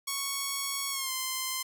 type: tone with pitch glide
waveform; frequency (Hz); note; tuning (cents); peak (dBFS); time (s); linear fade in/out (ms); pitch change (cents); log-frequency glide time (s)
5% pulse; 1108.7 to 1040.4; C#6 to C6; 0 to -10; -19; 0.07-1.63; 10; -110; 0.91-1.12
effects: none